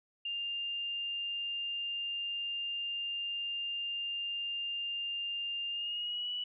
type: tone with pitch glide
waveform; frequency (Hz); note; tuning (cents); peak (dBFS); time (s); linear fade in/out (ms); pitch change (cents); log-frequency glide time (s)
sine; 2801 to 2947; F7 to F#7; +4 to -8; -34; 0.25-6.44; 5; +88; 5.7-6.31
effects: none